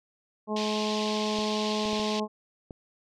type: harmonic tone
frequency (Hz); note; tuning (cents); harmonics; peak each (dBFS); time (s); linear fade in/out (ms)
212.9; G#3; +43; 1 / 2 / 3 / 4 / 5; -30 / -32 / -35 / -36 / -37; 0.47-2.28; 50
type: band-pass noise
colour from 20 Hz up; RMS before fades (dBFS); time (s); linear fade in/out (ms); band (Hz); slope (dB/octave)
pink; -36; 0.56-2.2; 5; 2700 to 5000; 24
type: clicks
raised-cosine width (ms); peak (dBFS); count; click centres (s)
2; -27; 5; 1.388 / 1.855 / 1.931 / 1.996 / 2.708
effects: none